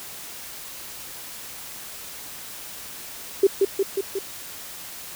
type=tone with echo; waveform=sine; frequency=391.4 Hz; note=G4; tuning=3 cents flat; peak=-11 dBFS; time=3.43-3.47 s; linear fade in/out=5 ms; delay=180 ms; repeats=4; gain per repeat=-3 dB; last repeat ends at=4.19 s; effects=white hiss -38 dBFS RMS until 5.15 s